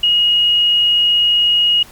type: tone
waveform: sine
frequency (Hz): 2882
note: F#7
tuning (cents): -46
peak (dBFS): -10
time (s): 0.03-1.83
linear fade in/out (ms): 5
effects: pink hiss -41 dBFS RMS until 1.91 s